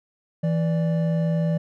triangle tone pair together, 164.62 / 587.3 Hz, E3 / D5, -2 / 0 cents, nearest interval octave + minor seventh, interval 2202 cents, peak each -18 / -27 dBFS, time 0.43-1.58 s, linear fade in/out 10 ms, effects none

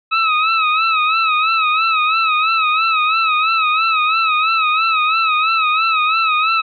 25% pulse tone with vibrato, 1285 Hz, E6, 45 cents flat, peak -9 dBFS, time 0.11-6.62 s, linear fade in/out 20 ms, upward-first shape sine, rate 3 Hz, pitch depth 72 cents each way, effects resampled to 11025 Hz

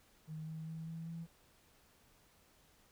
triangle tone with pitch steps, 156.7 / 158.98 / 161.29 / 163.64 / 166.02 Hz, D#3 / D#3 / E3 / E3 / E3, +13 / +38 / -37 / -12 / +13 cents, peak -38 dBFS, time 0.27-1.27 s, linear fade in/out 50 ms, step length 200 ms, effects tanh soft clip ceiling -40 dBFS + pink hiss -68 dBFS RMS until 2.91 s

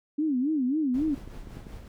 sine tone with vibrato, 280 Hz, C#4, 18 cents sharp, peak -23 dBFS, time 0.18-1.15 s, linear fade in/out 10 ms, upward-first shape sine, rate 3.7 Hz, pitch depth 220 cents each way
brown noise with tremolo, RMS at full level -40 dBFS, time 0.94-1.88 s, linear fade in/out 2 ms, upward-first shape sine, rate 5.3 Hz, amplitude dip 45%
click train, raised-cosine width 3 ms, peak -30 dBFS, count 7, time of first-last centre 1.08-1.668 s, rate 10.2 Hz
effects none

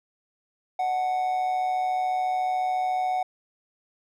triangle tone with amplitude modulation, 740 Hz, F#5, in tune, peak -19 dBFS, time 0.79-3.23 s, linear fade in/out 5 ms, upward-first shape sine, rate 134 Hz, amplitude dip 45%, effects none

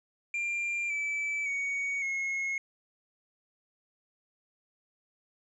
triangle tone with pitch steps, 2385 / 2310 / 2238 / 2168 Hz, D7 / D7 / C#7 / C#7, +26 / -29 / +16 / -39 cents, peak -28 dBFS, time 0.34-2.58 s, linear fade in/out 2 ms, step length 560 ms, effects resampled to 22050 Hz

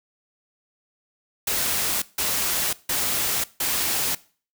white noise bursts, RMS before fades -24 dBFS, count 4, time 1.47-4.15 s, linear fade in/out 5 ms, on 550 ms, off 160 ms, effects noise-tail reverb RT60 0.4 s tail -20 dB re dry

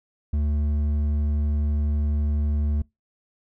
sine tone with hard clipping, 74 Hz, D2, 14 cents sharp, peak -22 dBFS, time 0.33-2.82 s, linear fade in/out 5 ms, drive 6 dB, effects noise-tail reverb RT60 0.2 s tail -24 dB re dry

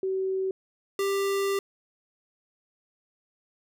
sine / square tone pair in turn, 380.5 / 394.8 Hz, F#4 / G4, +48 / +12 cents, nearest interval minor second, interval 64 cents, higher second, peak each -25 dBFS, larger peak neither, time 0.03-0.51 / 0.99-1.59 s, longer second, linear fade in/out 2 ms, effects none

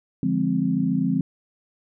sine chord, D half-diminished seventh, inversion none, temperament equal, 146.83 / 174.61 / 207.7 / 261.6 Hz, D3 / F3 / Ab3 / C4, 0 / 0 / 0 / 0 cents, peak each -29 / -24 / -26 / -23 dBFS, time 0.23-1.21 s, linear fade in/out 2 ms, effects none

